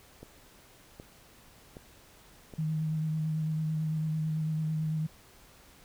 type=click train; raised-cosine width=2 ms; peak=-31 dBFS; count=4; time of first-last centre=0.23-2.538 s; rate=1.3 Hz
type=tone with vibrato; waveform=sine; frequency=156.6 Hz; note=D#3; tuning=11 cents sharp; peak=-28 dBFS; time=2.58-5.07 s; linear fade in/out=10 ms; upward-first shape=sine; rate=9 Hz; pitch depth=20 cents each way
effects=pink hiss -57 dBFS RMS until 5.84 s